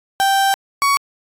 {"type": "tone pair in turn", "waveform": "35% pulse", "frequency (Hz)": [783, 1120.8], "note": ["G5", "C#6"], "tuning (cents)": [-2, 19], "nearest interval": "tritone", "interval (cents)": 621, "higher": "second", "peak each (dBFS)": -11, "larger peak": "neither", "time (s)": [[0.2, 0.54], [0.82, 0.97]], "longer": "first", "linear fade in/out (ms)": 0, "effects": ["AAC 48 kbps"]}